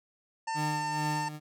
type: harmonic tone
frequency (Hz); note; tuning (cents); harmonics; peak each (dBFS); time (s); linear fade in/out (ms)
899; A5; +37; 1 / 2 / 3 / 5 / 6 / 7 / 8 / 9; -31 / -40 / -45 / -47 / -48 / -52 / -53 / -50; 0.47-1.29; 10
type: tone with tremolo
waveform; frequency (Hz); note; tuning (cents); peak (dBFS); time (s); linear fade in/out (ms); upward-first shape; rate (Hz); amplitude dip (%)
30% pulse; 151.4; D#3; -47; -28; 0.54-1.4; 50; sine; 2.3; 65
effects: none